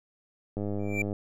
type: click train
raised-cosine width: 2 ms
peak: -20 dBFS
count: 58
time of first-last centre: 0.57-1.129 s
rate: 102 Hz
type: tone with exponential growth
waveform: triangle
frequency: 2349 Hz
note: D7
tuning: in tune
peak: -22 dBFS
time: 0.79-1.02 s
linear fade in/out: 5 ms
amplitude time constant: 48 ms
effects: none